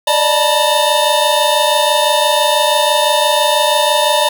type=tone cluster; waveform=square; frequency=583 / 609 / 883 / 968 / 3648 Hz; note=D5 / D#5 / A5 / B5 / A#7; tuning=-13 / -37 / +6 / -35 / -38 cents; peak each=-18 dBFS; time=0.07-4.29 s; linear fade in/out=5 ms; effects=none